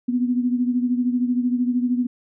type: beating tone pair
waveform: sine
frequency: 244.7 / 257.7 Hz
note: B3 / C4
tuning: -16 / -26 cents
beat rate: 13 Hz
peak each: -19 / -25 dBFS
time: 0.08-2.07 s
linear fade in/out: 10 ms
effects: none